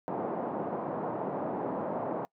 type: band-pass noise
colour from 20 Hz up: white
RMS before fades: -34 dBFS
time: 0.08-2.25 s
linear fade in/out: 0 ms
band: 150 to 850 Hz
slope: 24 dB/octave
effects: noise-tail reverb RT60 0.1 s tail -24 dB re dry